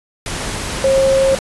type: tone in noise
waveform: sine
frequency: 537 Hz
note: C5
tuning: 45 cents sharp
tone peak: -10 dBFS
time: 0.84-1.35 s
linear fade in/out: 2 ms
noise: pink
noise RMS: -23 dBFS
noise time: 0.26-1.39 s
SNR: +10 dB
effects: resampled to 24000 Hz